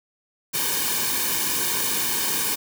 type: noise with comb filter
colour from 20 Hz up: white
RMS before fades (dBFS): -24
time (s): 0.53-2.56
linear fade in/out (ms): 20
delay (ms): 1.5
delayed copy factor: -0.85
effects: none